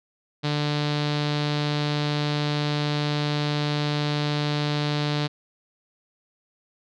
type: tone with low-pass filter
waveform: sawtooth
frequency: 147.8 Hz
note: D3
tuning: 11 cents sharp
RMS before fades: -25 dBFS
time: 0.43-5.28 s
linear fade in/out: 20 ms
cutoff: 4100 Hz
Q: 3.5
effects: none